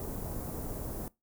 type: band-stop noise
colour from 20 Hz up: pink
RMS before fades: -38 dBFS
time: 0-1.08 s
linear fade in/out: 0 ms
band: 650 to 14000 Hz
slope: 12 dB/octave
effects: noise-tail reverb RT60 0.2 s tail -21 dB re dry